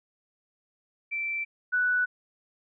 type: tone pair in turn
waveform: sine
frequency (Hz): 2337 / 1482.4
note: D7 / F#6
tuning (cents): -9 / +3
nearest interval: minor sixth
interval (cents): 788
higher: first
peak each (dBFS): -28 / -22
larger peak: second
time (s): 1.11-1.45 / 1.72-2.06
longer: neither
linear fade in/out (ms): 20
effects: none

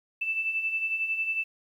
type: beating tone pair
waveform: sine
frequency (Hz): 2637 / 2648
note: E7 / E7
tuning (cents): 0 / +7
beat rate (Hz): 11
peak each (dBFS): -35 / -27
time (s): 0.21-1.44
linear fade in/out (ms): 10
effects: 10-bit

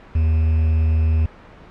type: tone with quantisation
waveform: triangle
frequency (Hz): 79.5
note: D#2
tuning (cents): +38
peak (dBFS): -12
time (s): 0.15-1.26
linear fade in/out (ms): 5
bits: 6
effects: pink hiss -43 dBFS RMS until 1.7 s + low-pass 2000 Hz 12 dB/octave

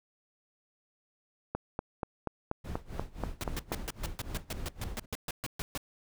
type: click train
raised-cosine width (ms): 1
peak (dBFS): -18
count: 10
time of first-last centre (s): 1.55-3.719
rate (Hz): 4.15
type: noise with tremolo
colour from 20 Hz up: brown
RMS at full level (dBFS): -37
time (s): 2.64-5.06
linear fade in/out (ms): 10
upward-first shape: sine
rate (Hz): 3.7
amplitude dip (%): 90
type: noise bursts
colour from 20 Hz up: pink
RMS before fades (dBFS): -36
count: 16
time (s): 3.41-5.776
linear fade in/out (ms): 0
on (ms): 26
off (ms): 130
effects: none

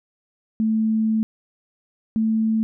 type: tone pair in turn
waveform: sine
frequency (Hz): 220 / 221.1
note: A3 / A3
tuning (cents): 0 / +9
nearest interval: unison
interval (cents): 9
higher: second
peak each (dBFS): -17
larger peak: neither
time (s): 0.6-1.23 / 2.16-2.63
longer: first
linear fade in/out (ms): 0
effects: none

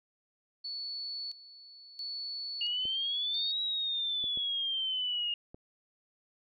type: tone with tremolo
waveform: sine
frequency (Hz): 4435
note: C#8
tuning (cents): 0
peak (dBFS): -36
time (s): 0.64-3.52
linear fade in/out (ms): 10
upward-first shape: square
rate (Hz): 0.74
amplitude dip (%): 80
type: exponential two-way sweep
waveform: sine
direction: up then down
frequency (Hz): 2837 to 3877 to 2837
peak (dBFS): -30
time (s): 2.61-5.34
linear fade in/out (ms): 2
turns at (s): 3.61
type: clicks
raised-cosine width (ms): 2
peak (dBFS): -34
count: 4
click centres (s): 2.854 / 4.241 / 4.374 / 5.545
effects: none

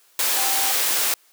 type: tone in noise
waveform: sine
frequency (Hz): 783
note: G5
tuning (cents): -2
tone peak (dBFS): -29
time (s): 0.37-0.72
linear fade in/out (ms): 2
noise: white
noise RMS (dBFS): -21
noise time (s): 0.19-1.14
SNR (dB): -11
effects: white hiss -57 dBFS RMS until 1.32 s + high-pass 400 Hz 12 dB/octave

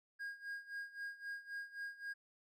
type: tone with tremolo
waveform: triangle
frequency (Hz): 1629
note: G#6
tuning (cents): -34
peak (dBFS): -39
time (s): 0.19-2.14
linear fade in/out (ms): 20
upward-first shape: sine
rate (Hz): 3.8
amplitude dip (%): 85
effects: none

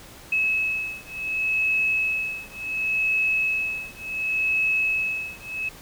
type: beating tone pair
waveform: sine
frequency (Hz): 2581 / 2581.69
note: E7 / E7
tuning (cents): -37 / -37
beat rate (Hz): 0.69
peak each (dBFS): -25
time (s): 0.32-5.69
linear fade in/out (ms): 5
effects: pink hiss -45 dBFS RMS until 5.81 s

